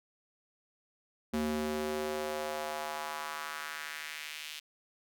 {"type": "tone with high-pass filter sweep", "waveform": "square", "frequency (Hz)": 76.2, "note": "D#2", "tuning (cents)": -36, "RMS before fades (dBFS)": -37, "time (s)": [1.33, 4.6], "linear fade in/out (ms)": 10, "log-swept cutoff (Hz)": [220, 3000], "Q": 1.9, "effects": []}